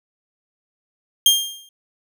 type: tone with exponential decay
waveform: sawtooth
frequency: 3205 Hz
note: G7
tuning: 38 cents sharp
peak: -5 dBFS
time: 1.26-1.69 s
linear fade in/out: 2 ms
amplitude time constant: 92 ms
effects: none